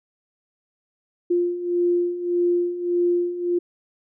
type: beating tone pair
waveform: sine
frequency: 349.2 / 350.9 Hz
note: F4 / F4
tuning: 0 / +8 cents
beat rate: 1.7 Hz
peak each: -25 / -20 dBFS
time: 1.3-3.59 s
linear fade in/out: 10 ms
effects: none